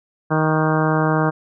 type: harmonic tone with a mistuned harmonic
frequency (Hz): 156.7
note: D#3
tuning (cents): +13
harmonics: 1 / 2 / 3 / 4 / 5 / 6 / 7 / 8 / 9 / 10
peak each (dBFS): -19 / -22 / -24 / -25 / -26 / -27 / -27 / -28 / -29 / -29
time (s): 0.3-1.31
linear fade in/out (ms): 20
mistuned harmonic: 8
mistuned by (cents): -39
effects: none